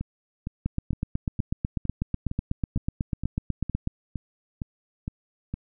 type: two click trains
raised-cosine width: 5 ms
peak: -18 / -13 dBFS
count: 13 / 27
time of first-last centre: 0.01-5.54 / 0.66-3.874 s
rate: 2.17 / 8.09 Hz
effects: none

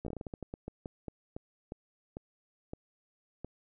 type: slowing click train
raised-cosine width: 2 ms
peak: -26 dBFS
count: 19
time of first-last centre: 0.05-3.446 s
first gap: 14 ms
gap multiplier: 1.26
effects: none

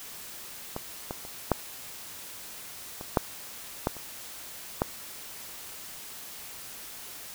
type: clicks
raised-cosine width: 1 ms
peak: -18 / -18 / -28 / -7 / -24 / -6 / -10 / -28 / -9 dBFS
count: 9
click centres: 0.764 / 1.109 / 1.251 / 1.517 / 3.011 / 3.172 / 3.871 / 3.967 / 4.819 s
effects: white hiss -43 dBFS RMS until 7.34 s

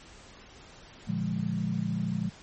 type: chord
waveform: sine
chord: Bb dominant seventh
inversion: none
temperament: equal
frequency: 116.54 / 146.83 / 174.61 / 207.7 Hz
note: Bb2 / D3 / F3 / Ab3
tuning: 0 / 0 / 0 / 0 cents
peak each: -35 / -36 / -31 / -32 dBFS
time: 1.07-2.3 s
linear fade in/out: 20 ms
effects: pink hiss -51 dBFS RMS until 2.42 s + MP3 32 kbps

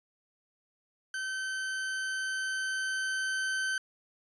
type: tone with level ramp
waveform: 40% pulse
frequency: 1539 Hz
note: G6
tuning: 32 cents flat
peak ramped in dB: -32 to -28 dBFS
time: 1.14-3.78 s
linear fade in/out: 2 ms
effects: resampled to 22050 Hz

